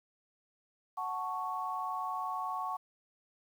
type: chord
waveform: sine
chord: F# minor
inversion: none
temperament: equal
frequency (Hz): 740 / 880 / 1108.7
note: F#5 / A5 / C#6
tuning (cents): 0 / 0 / 0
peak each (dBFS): -39 / -40 / -36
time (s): 0.97-2.77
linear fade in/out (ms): 10
effects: 10-bit